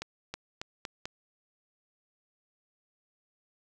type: accelerating click train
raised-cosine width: 0.2 ms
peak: -19 dBFS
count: 5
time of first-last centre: 0.02-1.055 s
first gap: 320 ms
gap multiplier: 0.86
effects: 10-bit